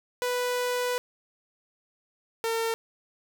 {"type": "tone pair in turn", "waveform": "sawtooth", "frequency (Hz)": [493.9, 454.4], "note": ["B4", "A#4"], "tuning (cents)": [0, -44], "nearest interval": "minor second", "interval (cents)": 144, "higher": "first", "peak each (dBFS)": -22, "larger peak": "neither", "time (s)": [[0.22, 0.98], [2.44, 2.74]], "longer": "first", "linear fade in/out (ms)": 0, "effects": []}